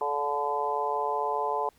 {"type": "harmonic tone with a mistuned harmonic", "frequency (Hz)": 144.9, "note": "D3", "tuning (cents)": -23, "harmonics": [3, 4, 5, 6, 7], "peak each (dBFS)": [-32, -35, -33, -30, -31], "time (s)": [0.01, 1.69], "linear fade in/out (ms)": 2, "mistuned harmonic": 5, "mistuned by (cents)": -16, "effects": ["pink hiss -63 dBFS RMS until 1.78 s", "MP3 96 kbps"]}